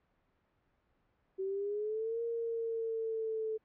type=exponential two-way sweep; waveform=sine; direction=up then down; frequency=378.7 to 465.9 to 436.8 Hz; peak=-33 dBFS; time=1.38-3.58 s; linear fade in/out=20 ms; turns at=2.22 s; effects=pink hiss -75 dBFS RMS until 3.64 s + low-pass 2000 Hz 12 dB/octave